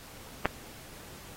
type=clicks; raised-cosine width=0.5 ms; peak=-21 / -9 dBFS; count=2; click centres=0.451 / 0.456 s; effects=pink hiss -49 dBFS RMS until 1.36 s + AAC 48 kbps